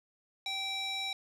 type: tone with band-pass filter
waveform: square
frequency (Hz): 777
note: G5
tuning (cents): -16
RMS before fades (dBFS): -36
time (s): 0.46-1.13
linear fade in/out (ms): 2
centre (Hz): 3600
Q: 2.7
effects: none